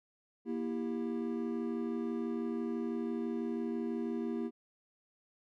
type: chord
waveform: triangle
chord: E diminished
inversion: second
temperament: just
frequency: 237.3 / 329.6 / 395.6 Hz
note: Bb3 / E4 / G4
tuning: +31 / 0 / +16 cents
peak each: -34 / -37 / -38 dBFS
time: 0.45-4.51 s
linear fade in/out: 50 ms
effects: none